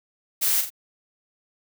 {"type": "noise with echo", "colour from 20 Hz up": "blue", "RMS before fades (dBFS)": -22, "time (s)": [0.41, 0.62], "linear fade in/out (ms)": 20, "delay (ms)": 42, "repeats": 2, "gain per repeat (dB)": -7, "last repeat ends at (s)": 0.704, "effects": []}